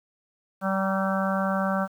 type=harmonic tone with a mistuned harmonic; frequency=192.8 Hz; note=G3; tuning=28 cents flat; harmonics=1 / 3 / 4 / 5 / 6 / 7 / 8; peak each=-26 / -29 / -32 / -36 / -33 / -32 / -34 dBFS; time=0.61-1.88 s; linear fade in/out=50 ms; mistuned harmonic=5; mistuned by=-33 cents; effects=9-bit